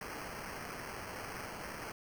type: noise with sample-and-hold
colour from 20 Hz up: white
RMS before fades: -44 dBFS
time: 0.01-1.92 s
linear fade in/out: 2 ms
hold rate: 3675 Hz
effects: none